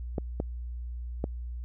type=clicks; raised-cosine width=2 ms; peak=-16 dBFS; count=3; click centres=0.182 / 0.401 / 1.241 s; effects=added 60 Hz sine -34 dBFS peak until 1.64 s